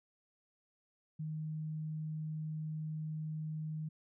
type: tone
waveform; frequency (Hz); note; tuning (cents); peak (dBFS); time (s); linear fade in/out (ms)
sine; 155.56; D#3; 0; -37; 1.19-3.89; 10
effects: none